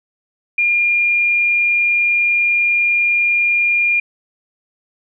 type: tone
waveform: sine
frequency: 2410 Hz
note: D7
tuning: 44 cents sharp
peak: -12 dBFS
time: 0.58-4 s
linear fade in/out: 5 ms
effects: none